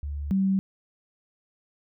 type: tone pair in turn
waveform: sine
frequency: 72.2 / 192.75 Hz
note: D2 / G3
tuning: -29 / -29 cents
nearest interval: octave + perfect fourth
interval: 1700 cents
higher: second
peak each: -29 / -20 dBFS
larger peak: second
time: 0.03-0.31 / 0.31-0.59 s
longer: neither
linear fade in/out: 0 ms
effects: none